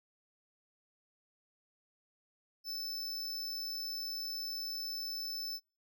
square tone, 5274 Hz, E8, in tune, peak -38 dBFS, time 2.64-5.6 s, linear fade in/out 50 ms, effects noise-tail reverb RT60 0.4 s tail -25 dB re dry

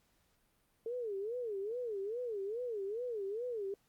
sine tone with vibrato, 440 Hz, A4, in tune, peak -36 dBFS, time 0.86-3.74 s, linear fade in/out 2 ms, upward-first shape sine, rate 2.4 Hz, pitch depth 220 cents each way, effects pink hiss -74 dBFS RMS until 3.88 s + Opus 48 kbps

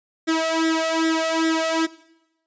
sawtooth tone with flanger, 323.6 Hz, E4, 32 cents flat, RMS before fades -21 dBFS, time 0.27-1.87 s, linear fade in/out 20 ms, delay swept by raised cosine 0.54 to 1.51 ms, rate 2.5 Hz, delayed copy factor +0.85, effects noise-tail reverb RT60 0.9 s tail -19 dB re dry + resampled to 16000 Hz

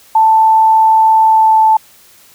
sine tone with pitch glide, 883 to 877.4 Hz, A5 to A5, +6 to -5 cents, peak -5 dBFS, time 0.15-1.77 s, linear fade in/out 5 ms, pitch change -11 cents, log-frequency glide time 1.21-1.65 s, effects white hiss -44 dBFS RMS until 2.34 s

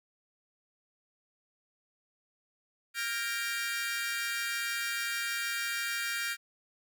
sawtooth chord, G minor seventh, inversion third, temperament equal with one note detuned, 1396.9 / 1605.6 / 1864.7 / 2349 Hz, F6 / G6 / Bb6 / D7, 0 / +41 / 0 / 0 cents, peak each -34 dBFS, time 2.94-6.37 s, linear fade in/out 50 ms, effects none

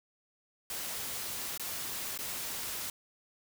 white noise with dropouts, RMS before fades -38 dBFS, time 0.7-2.9 s, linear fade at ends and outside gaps 2 ms, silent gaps 1.576-1.596 / 2.177-2.188 s, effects none

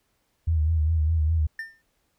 sine tone with vibrato, 79.3 Hz, D#2, 33 cents sharp, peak -19 dBFS, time 0.47-1.47 s, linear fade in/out 10 ms, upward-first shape sine, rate 4.9 Hz, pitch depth 69 cents each way
triangle tone with exponential decay, 1802 Hz, A6, 41 cents sharp, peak -26 dBFS, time 1.59-1.82 s, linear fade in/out 2 ms, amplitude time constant 49 ms
effects pink hiss -71 dBFS RMS until 2.18 s

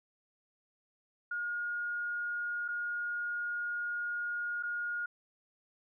sine tone with dropouts, 1430 Hz, F6, 41 cents sharp, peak -33 dBFS, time 1.31-5.06 s, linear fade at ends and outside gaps 5 ms, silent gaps 2.681-2.685 / 4.627-4.633 s, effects none

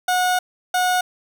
30% pulse tone pair in turn, 729 / 729 Hz, F#5 / F#5, -26 / -26 cents, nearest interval unison, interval 0 cents, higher neither, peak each -14 dBFS, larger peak neither, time 0.08-0.39 / 0.74-1.01 s, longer first, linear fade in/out 5 ms, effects none

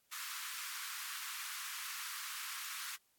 pink high-pass noise, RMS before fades -44 dBFS, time 0.11-2.97 s, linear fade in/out 20 ms, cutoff 1100 Hz, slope 48 dB/octave, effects white hiss -75 dBFS RMS until 3.18 s + AAC 64 kbps

